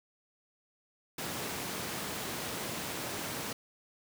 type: high-pass noise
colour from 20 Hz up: pink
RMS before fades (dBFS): -38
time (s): 1.18-3.53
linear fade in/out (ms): 5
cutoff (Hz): 140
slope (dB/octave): 12
effects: none